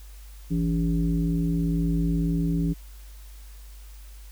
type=tone with frequency modulation; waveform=sine; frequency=167 Hz; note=E3; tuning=23 cents sharp; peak=-21 dBFS; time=0.5-2.74 s; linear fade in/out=20 ms; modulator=118 Hz; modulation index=1; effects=added 50 Hz sine -41 dBFS peak until 4.31 s + white hiss -54 dBFS RMS until 4.31 s